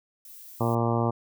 violet noise, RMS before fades -46 dBFS, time 0.25-0.75 s, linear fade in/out 2 ms
harmonic tone, 116.8 Hz, A#2, 4 cents sharp, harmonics 1 / 2 / 3 / 4 / 5 / 6 / 7 / 8 / 9 / 10, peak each -26 / -29 / -31 / -32 / -33 / -34 / -34 / -35 / -36 / -36 dBFS, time 0.6-1.11 s, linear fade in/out 10 ms
effects none

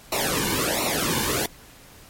pink noise with flanger, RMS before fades -24 dBFS, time 0.12-1.46 s, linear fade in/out 2 ms, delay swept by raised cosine 0.61 to 1.56 ms, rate 1.4 Hz, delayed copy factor -1, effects pink hiss -48 dBFS RMS until 2.09 s + MP3 64 kbps

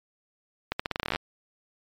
accelerating click train, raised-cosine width 0.3 ms, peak -11 dBFS, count 14, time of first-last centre 0.72-1.16 s, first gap 75 ms, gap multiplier 0.85, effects MP3 96 kbps

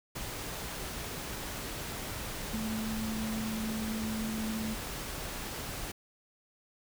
sine tone in noise, 219.6 Hz, A3, 3 cents flat, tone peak -33 dBFS, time 2.53-4.75 s, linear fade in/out 10 ms, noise pink, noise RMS -39 dBFS, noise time 0.15-5.92 s, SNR +3 dB, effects none

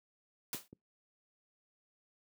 white noise with exponential decay, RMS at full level -35 dBFS, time 0.53-0.68 s, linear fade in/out 1 ms, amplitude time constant 32 ms
clicks, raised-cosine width 3 ms, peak -32 / -36 dBFS, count 2, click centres 0.547 / 0.729 s
effects noise-tail reverb RT60 0.2 s tail -25 dB re dry + high-pass 150 Hz 12 dB/octave

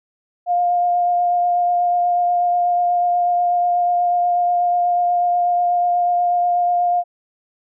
sine tone with vibrato, 706 Hz, F5, 19 cents sharp, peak -14 dBFS, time 0.46-7.04 s, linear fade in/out 50 ms, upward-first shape triangle, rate 8.2 Hz, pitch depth 14 cents each way, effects none

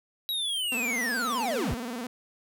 square linear sweep, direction down, 3894 to 31 Hz, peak -28 dBFS, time 0.29-1.74 s, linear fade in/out 0 ms
sawtooth tone with vibrato, 239.8 Hz, A#3, 49 cents sharp, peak -29 dBFS, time 0.72-2.07 s, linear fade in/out 2 ms, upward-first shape square, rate 19 Hz, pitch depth 93 cents each way
effects none

